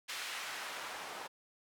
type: noise with band-pass filter sweep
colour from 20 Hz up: white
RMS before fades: -43 dBFS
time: 0.08-1.28 s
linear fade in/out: 20 ms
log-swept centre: 2200 to 740 Hz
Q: 0.84
effects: none